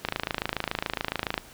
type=click train; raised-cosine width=0.3 ms; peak=-10 dBFS; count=37; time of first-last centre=0.05-1.378 s; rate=27.1 Hz; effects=pink hiss -49 dBFS RMS until 1.53 s